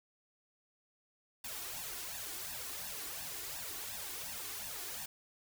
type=noise with flanger; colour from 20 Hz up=white; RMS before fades=-43 dBFS; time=1.44-5.06 s; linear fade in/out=5 ms; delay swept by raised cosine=1.1 to 2.8 ms; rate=2.8 Hz; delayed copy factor=+0.8; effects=none